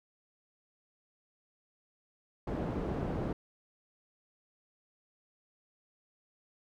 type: low-pass noise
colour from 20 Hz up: white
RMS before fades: -35 dBFS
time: 2.47-3.33 s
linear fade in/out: 5 ms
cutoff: 390 Hz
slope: 12 dB/octave
effects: none